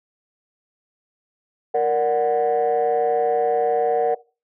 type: chord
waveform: sine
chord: Bb augmented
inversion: none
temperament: equal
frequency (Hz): 466.2 / 587.3 / 740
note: Bb4 / D5 / F#5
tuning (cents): 0 / 0 / 0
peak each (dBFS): -18 / -23 / -19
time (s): 1.74-4.15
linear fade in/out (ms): 10
effects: noise-tail reverb RT60 0.3 s tail -20 dB re dry + tanh soft clip ceiling -12 dBFS